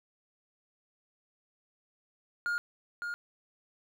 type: tone with echo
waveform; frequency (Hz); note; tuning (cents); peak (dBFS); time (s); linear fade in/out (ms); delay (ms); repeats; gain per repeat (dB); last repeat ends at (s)
triangle; 1420; F6; +28; -27; 2.46-2.58; 0; 560; 1; -5; 3.14
effects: none